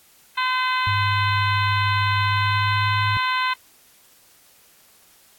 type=harmonic tone; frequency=511 Hz; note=C5; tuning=41 cents flat; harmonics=2 / 3 / 4 / 5 / 6 / 7 / 8; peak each=-22 / -26 / -28 / -30 / -32 / -33 / -34 dBFS; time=0.37-3.54 s; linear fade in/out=10 ms
type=tone with pitch glide; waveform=sine; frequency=101.5 to 104.11 Hz; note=G#2 to G#2; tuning=-39 to +5 cents; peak=-22 dBFS; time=0.87-3.17 s; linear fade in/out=0 ms; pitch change=+44 cents; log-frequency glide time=2.18-3.02 s
effects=white hiss -54 dBFS RMS until 5.38 s + AAC 64 kbps